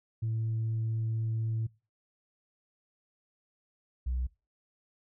sine tone pair in turn, 112 / 62.51 Hz, A2 / B1, +31 / +22 cents, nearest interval minor seventh, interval 1009 cents, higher first, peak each -27 dBFS, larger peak neither, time 0.22-1.67 / 4.06-4.27 s, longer first, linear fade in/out 10 ms, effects noise-tail reverb RT60 0.3 s tail -23 dB re dry + tanh soft clip ceiling -26 dBFS

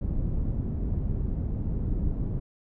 pink low-pass noise, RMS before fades -28 dBFS, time 0.01-2.4 s, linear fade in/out 10 ms, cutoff 190 Hz, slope 12 dB/octave, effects none

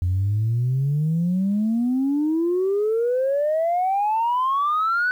sine exponential sweep, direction up, 87.31 to 1510 Hz, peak -17 dBFS, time 0.02-5.11 s, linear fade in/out 0 ms, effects tanh soft clip ceiling -15 dBFS + 9-bit

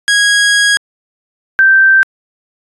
sawtooth / sine tone pair in turn, 1650 / 1561.8 Hz, G#6 / G6, -12 / -7 cents, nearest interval minor second, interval 95 cents, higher first, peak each -4 dBFS, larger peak neither, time 0.08-0.77 / 1.59-2.03 s, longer first, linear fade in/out 0 ms, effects resampled to 24000 Hz

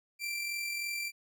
sawtooth tone with amplitude modulation, 2353 Hz, D7, 3 cents sharp, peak -29 dBFS, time 0.19-1.12 s, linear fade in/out 50 ms, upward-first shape sine, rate 43.2 Hz, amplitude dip 35%, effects none

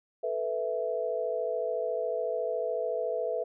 sine chord, A suspended second, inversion none, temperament equal, 440 / 493.9 / 659.3 Hz, A4 / B4 / E5, 0 / 0 / 0 cents, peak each -34 / -32 / -32 dBFS, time 0.23-3.44 s, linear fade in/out 10 ms, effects none

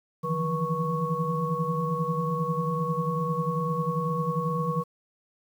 sine tone cluster, 151.5 / 163.8 / 173.9 / 483.8 / 1106 Hz, D#3 / E3 / F3 / B4 / C#6, -46 / -11 / -7 / -36 / -4 cents, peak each -33 / -30 / -33 / -32 / -30 dBFS, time 0.23-4.84 s, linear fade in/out 20 ms, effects 9-bit

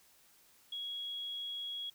sine tone, 3322 Hz, G#7, in tune, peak -38 dBFS, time 0.72-1.9 s, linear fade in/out 5 ms, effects white hiss -65 dBFS RMS until 1.94 s

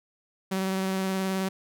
sawtooth tone with vibrato, 190.3 Hz, F#3, 49 cents sharp, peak -22 dBFS, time 0.51-1.49 s, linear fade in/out 10 ms, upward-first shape triangle, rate 19 Hz, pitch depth 18 cents each way, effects none

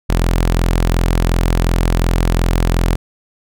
sawtooth tone, 42.77 Hz, F1, 35 cents flat, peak -8 dBFS, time 0.09-2.96 s, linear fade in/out 10 ms, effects none

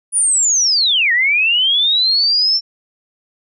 sine linear two-way sweep, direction down then up, 9830 to 1835 to 5440 Hz, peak -11 dBFS, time 0.12-2.61 s, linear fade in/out 50 ms, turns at 1.12 s, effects none

